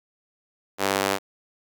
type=tone with high-pass filter; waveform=sawtooth; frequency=97.9 Hz; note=G2; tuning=2 cents flat; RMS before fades=-24 dBFS; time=0.78-1.19 s; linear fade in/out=50 ms; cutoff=450 Hz; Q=0.77; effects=none